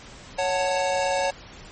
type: chord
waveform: square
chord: F# minor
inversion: second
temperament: just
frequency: 555 / 740 / 888 Hz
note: C#5 / F#5 / A5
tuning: +2 / 0 / +16 cents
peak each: -25 / -28 / -29 dBFS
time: 0.38-1.31 s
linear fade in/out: 10 ms
effects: pink hiss -44 dBFS RMS until 1.71 s + MP3 32 kbps